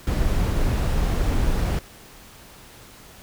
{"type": "noise", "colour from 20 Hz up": "brown", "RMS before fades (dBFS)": -21, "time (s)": [0.07, 1.79], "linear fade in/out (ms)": 2, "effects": ["pink hiss -46 dBFS RMS until 3.22 s"]}